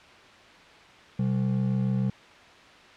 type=ring-modulated tone; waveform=triangle; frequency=160 Hz; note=D#3; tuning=49 cents sharp; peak=-18 dBFS; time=1.19-2.1 s; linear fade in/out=5 ms; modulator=33.4 Hz; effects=white hiss -50 dBFS RMS until 2.96 s + low-pass 3000 Hz 12 dB/octave